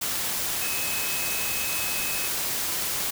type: tone in noise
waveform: sine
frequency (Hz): 2562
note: E7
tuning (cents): -50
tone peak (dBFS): -33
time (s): 0.61-2.28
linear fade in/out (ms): 10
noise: white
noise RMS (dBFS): -28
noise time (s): 0.01-3.11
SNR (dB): -8
effects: none